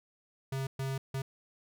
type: tone bursts at uneven times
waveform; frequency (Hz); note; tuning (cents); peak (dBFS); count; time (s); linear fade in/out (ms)
square; 134.4; C3; +47; -33; 3; 0.52-0.67 / 0.79-0.98 / 1.14-1.22; 5
effects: none